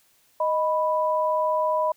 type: tone pair together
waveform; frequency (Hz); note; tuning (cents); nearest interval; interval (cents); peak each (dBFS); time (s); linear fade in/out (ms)
sine; 622.3 / 987.8; D#5 / B5; 0 / 0; minor sixth; 800; -23; 0.4-1.92; 5
effects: white hiss -62 dBFS RMS until 1.96 s